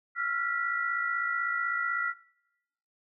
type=tone cluster; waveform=sine; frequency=1348 / 1404 / 1958 Hz; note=E6 / F6 / B6; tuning=+38 / +9 / -15 cents; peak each=-34 / -31 / -32 dBFS; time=0.15-2.14 s; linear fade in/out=50 ms; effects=noise-tail reverb RT60 0.9 s tail -22 dB re dry